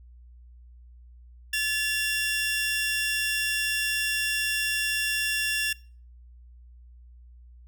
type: tone pair together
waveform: sawtooth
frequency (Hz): 1727.2 / 2756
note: A6 / F7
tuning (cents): -33 / -24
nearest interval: minor sixth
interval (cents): 809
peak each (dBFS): -24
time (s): 1.53-5.73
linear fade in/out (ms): 5
effects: noise-tail reverb RT60 0.4 s tail -22 dB re dry + added 60 Hz sine -47 dBFS peak until 7.67 s